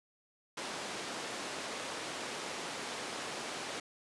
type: band-pass noise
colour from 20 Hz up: pink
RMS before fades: -41 dBFS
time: 0.57-3.8 s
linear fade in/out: 5 ms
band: 310 to 7500 Hz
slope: 12 dB/octave
effects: resampled to 24000 Hz